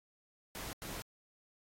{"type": "noise bursts at uneven times", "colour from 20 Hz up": "pink", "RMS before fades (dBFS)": -44, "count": 2, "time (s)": [[0.55, 0.73], [0.82, 1.02]], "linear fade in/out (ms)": 0, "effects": ["AAC 48 kbps"]}